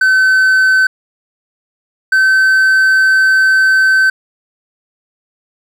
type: tone pair in turn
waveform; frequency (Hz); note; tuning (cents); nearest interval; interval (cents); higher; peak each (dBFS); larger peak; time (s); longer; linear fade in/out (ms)
triangle; 1527 / 1537.6; G6 / G6; -46 / -34; unison; 12; second; -5; neither; 0.01-0.87 / 2.12-4.1; second; 5
effects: none